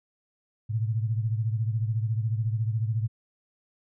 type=beating tone pair; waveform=sine; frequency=109.2 / 123.2 Hz; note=A2 / B2; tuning=-13 / -4 cents; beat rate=14 Hz; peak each=-25 / -31 dBFS; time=0.69-3.08 s; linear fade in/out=20 ms; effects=none